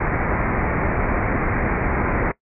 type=low-pass noise; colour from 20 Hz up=pink; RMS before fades=-21 dBFS; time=0-2.32 s; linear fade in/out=10 ms; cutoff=2300 Hz; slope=96 dB/octave; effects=noise-tail reverb RT60 0.1 s tail -19 dB re dry